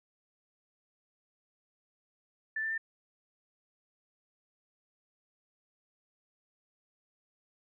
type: tone with pitch steps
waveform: sine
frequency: 1760 / 1777.4 / 1794.9 Hz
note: A6 / A6 / A6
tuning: 0 / +17 / +34 cents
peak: -31 dBFS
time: 2.56-2.779 s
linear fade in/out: 5 ms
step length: 73 ms
effects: none